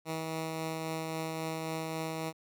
10% pulse tone with tremolo, 160.5 Hz, E3, 46 cents flat, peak -25 dBFS, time 0.05-2.33 s, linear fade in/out 50 ms, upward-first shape triangle, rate 3.7 Hz, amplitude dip 25%, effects none

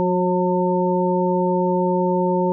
harmonic tone with a mistuned harmonic, 180.5 Hz, F#3, 43 cents flat, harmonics 1 / 2 / 3 / 5, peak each -21 / -21 / -23 / -23 dBFS, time 0-2.52 s, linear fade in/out 0 ms, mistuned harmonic 2, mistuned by +18 cents, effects none

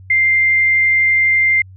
sine tone, 2096 Hz, C7, 2 cents sharp, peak -10 dBFS, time 0.1-1.62 s, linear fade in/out 5 ms, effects added 94 Hz sine -36 dBFS peak until 1.76 s

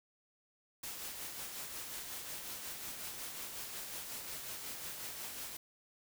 white noise with tremolo, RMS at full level -43 dBFS, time 0.83-5.57 s, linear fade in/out 5 ms, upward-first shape sine, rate 5.5 Hz, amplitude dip 35%, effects none

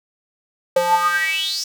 square tone with high-pass filter sweep, 174.8 Hz, F3, 2 cents sharp, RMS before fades -19 dBFS, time 0.76-1.64 s, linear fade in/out 5 ms, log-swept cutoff 550 to 5700 Hz, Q 9.5, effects none

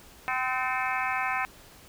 harmonic tone with a mistuned harmonic, 256.7 Hz, C4, 33 cents flat, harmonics 3 / 4 / 5 / 6 / 7 / 8 / 9 / 10, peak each -32 / -33 / -34 / -35 / -35 / -36 / -37 / -37 dBFS, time 0.28-1.45 s, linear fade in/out 0 ms, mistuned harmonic 8, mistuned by +80 cents, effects pink hiss -52 dBFS RMS until 1.88 s

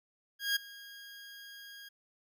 20% pulse tone with ADSR envelope, 1631 Hz, G#6, 32 cents flat, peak -22 dBFS, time 0.39-1.89 s, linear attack 170 ms, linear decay 11 ms, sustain -21 dB, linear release 10 ms, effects none

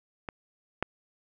clicks, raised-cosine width 0.5 ms, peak -20 / -12 dBFS, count 2, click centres 0.288 / 0.826 s, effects none

